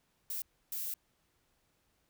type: noise bursts at uneven times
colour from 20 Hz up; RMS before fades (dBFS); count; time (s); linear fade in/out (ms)
violet; -38; 2; 0.3-0.42 / 0.72-0.94; 2
effects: pink hiss -75 dBFS RMS until 2.09 s